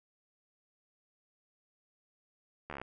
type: slowing click train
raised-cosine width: 0.5 ms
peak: -26 dBFS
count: 9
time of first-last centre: 2.7-2.816 s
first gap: 13 ms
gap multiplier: 1.03
effects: none